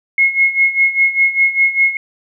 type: tone with tremolo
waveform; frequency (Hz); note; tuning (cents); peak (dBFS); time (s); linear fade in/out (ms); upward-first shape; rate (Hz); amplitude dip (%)
sine; 2167; C#7; -40; -7; 0.18-1.97; 2; sine; 5; 80
effects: none